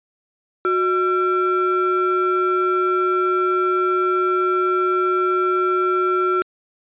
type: ring-modulated tone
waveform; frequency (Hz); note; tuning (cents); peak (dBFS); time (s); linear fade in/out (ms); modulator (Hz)
triangle; 493.9; B4; 0; -11; 0.65-6.42; 0; 860
effects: resampled to 8000 Hz